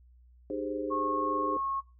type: chord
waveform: sine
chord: Ab major seventh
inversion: second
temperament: equal with one note detuned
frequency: 304.2 / 392 / 415.3 / 523.3 Hz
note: Eb4 / G4 / Ab4 / C5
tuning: -39 / 0 / 0 / 0 cents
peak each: -35 / -39 / -37 / -37 dBFS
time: 0.5-1.57 s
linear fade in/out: 2 ms
type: tone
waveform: sine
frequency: 1090 Hz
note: C#6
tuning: 29 cents flat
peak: -30 dBFS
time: 0.9-1.81 s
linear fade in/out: 20 ms
effects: noise-tail reverb RT60 0.3 s tail -17 dB re dry + added 61 Hz sine -55 dBFS peak until 1.99 s